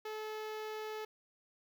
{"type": "tone with notch filter", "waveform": "sawtooth", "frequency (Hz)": 431.8, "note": "A4", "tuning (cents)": -33, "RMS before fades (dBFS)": -42, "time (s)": [0.05, 1.05], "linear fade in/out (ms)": 5, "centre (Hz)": 8700, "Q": 0.74, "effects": []}